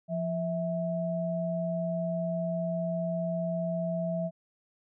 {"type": "tone pair together", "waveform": "sine", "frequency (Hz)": [172.6, 652.5], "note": ["F3", "E5"], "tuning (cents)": [-20, -18], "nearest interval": "octave + major seventh", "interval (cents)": 2302, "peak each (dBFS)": [-31, -31], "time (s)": [0.08, 4.31], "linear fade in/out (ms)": 50, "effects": []}